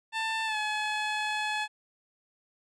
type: tone with pitch glide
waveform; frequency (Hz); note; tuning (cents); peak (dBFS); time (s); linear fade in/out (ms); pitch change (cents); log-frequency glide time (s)
15% pulse; 890 to 851.3; A5 to G#5; +20 to +43; -22; 0.12-1.68; 50; -77; 0.45-0.57
effects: low-pass 6000 Hz 12 dB/octave